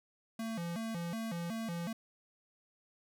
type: tone with vibrato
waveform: square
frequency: 196 Hz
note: G3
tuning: in tune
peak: -37 dBFS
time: 0.39-1.93 s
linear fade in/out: 5 ms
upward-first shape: square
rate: 2.7 Hz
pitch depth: 240 cents each way
effects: none